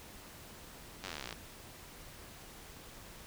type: slowing click train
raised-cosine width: 0.2 ms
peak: -23 dBFS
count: 22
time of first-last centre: 1.04-1.327 s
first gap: 10 ms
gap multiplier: 1.03
effects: pink hiss -52 dBFS RMS until 3.26 s